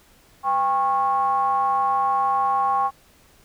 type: ring-modulated tone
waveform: triangle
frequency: 148.9 Hz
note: D3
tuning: 24 cents sharp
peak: -13 dBFS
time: 0.43-2.91 s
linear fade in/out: 50 ms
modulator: 947 Hz
effects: pink hiss -55 dBFS RMS until 3.44 s